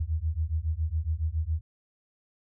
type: beating tone pair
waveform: sine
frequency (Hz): 76.1 / 83.3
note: D#2 / E2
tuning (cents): -38 / +19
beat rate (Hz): 7.2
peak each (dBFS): -29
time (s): 0-1.61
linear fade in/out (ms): 10
effects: none